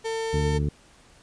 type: tone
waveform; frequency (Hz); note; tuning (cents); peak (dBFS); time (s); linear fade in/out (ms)
35% pulse; 450; A4; +39; -25; 0.04-0.59; 20
type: harmonic tone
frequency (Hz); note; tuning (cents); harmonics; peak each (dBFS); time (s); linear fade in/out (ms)
73.3; D2; -3; 1 / 2 / 3 / 4 / 5 / 6; -26 / -25 / -34 / -36 / -40 / -37; 0.33-0.69; 5
effects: pink hiss -55 dBFS RMS until 1.22 s + resampled to 22050 Hz